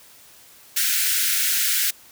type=high-pass noise; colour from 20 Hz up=white; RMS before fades=-21 dBFS; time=0.76-1.91 s; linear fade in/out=10 ms; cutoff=1400 Hz; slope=96 dB/octave; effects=white hiss -49 dBFS RMS until 2.11 s